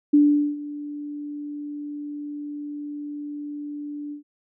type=tone with ADSR envelope; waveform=sine; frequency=292.8 Hz; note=D4; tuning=5 cents flat; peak=-11 dBFS; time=0.13-4.23 s; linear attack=11 ms; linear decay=420 ms; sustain=-19 dB; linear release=110 ms; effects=none